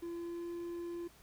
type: tone with pitch glide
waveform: triangle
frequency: 340.7 to 343.9 Hz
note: F4 to F4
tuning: -43 to -27 cents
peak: -37 dBFS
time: 0.02-1.08 s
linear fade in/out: 10 ms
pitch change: +16 cents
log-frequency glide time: 0.13-0.51 s
effects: added 60 Hz sine -68 dBFS peak until 1.22 s + pink hiss -62 dBFS RMS until 1.22 s